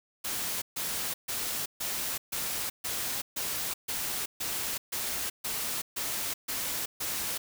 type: noise bursts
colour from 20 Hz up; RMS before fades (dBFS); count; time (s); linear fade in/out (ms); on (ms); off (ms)
white; -33; 14; 0.24-7.38; 10; 380; 140
effects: none